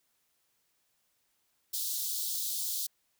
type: high-pass noise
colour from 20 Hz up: white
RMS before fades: -34 dBFS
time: 1.73-2.87 s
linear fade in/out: 10 ms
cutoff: 3500 Hz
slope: 48 dB/octave
effects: white hiss -75 dBFS RMS until 3.19 s